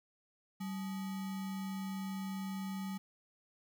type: tone with sample-and-hold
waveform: sine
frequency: 192.4 Hz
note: G3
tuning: 32 cents flat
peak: -37 dBFS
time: 0.6-2.98 s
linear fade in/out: 10 ms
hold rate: 1050 Hz
effects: none